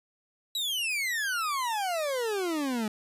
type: exponential sweep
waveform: 40% pulse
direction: down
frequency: 3951 to 207.7 Hz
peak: -27 dBFS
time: 0.55-2.88 s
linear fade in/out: 2 ms
effects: resampled to 32000 Hz